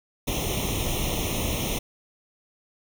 pink noise with comb filter, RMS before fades -27 dBFS, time 0.27-1.79 s, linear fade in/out 10 ms, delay 0.32 ms, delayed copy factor +1, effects none

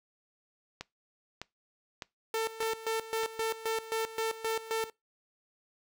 click train, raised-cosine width 0.2 ms, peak -21 dBFS, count 5, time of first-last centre 0.81-3.234 s, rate 1.65 Hz
sawtooth tone with tremolo, 447 Hz, A4, 27 cents sharp, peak -25 dBFS, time 2.34-4.9 s, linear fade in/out 2 ms, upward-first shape square, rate 3.8 Hz, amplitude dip 80%
effects noise-tail reverb RT60 0.2 s tail -22 dB re dry

